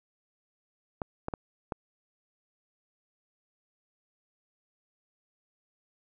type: clicks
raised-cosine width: 1 ms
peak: -18 dBFS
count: 4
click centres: 1.018 / 1.284 / 1.338 / 1.722 s
effects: none